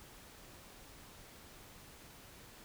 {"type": "silence", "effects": ["pink hiss -56 dBFS RMS until 2.64 s"]}